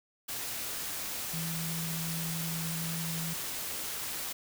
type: tone in noise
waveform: sine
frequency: 164.3 Hz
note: E3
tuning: 5 cents flat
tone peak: -35 dBFS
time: 1.33-3.34 s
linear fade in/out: 10 ms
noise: white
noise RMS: -37 dBFS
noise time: 0.28-4.33 s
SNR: -1 dB
effects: none